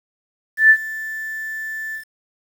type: tone with ADSR envelope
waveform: sine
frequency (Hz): 1760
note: A6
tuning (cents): 0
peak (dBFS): -5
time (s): 0.57-2.05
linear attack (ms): 130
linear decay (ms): 68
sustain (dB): -20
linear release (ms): 100
effects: 7-bit